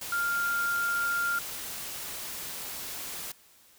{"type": "tone in noise", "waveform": "sine", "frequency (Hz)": 1396.9, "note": "F6", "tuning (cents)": 0, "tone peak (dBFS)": -26, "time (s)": [0.12, 1.39], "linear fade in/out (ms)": 5, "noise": "white", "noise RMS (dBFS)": -38, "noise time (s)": [0.01, 3.32], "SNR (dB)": 9, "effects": ["white hiss -59 dBFS RMS until 3.78 s"]}